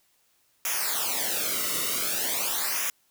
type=noise with flanger; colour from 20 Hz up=white; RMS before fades=-28 dBFS; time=0.65-2.9 s; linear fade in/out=2 ms; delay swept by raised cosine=0.23 to 1.23 ms; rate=0.45 Hz; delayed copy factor=-0.85; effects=white hiss -67 dBFS RMS until 3.1 s